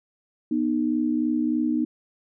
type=tone pair together; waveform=sine; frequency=243.7 / 307 Hz; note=B3 / D#4; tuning=-23 / -23 cents; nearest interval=major third; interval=400 cents; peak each=-24 / -23 dBFS; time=0.51-1.85 s; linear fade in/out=5 ms; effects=none